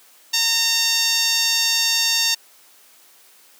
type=tone with band-pass filter; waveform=10% pulse; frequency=915 Hz; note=A#5; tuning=32 cents flat; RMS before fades=-19 dBFS; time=0.33-2.35 s; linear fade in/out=10 ms; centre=6400 Hz; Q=1.1; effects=white hiss -51 dBFS RMS until 3.59 s + high-pass 300 Hz 12 dB/octave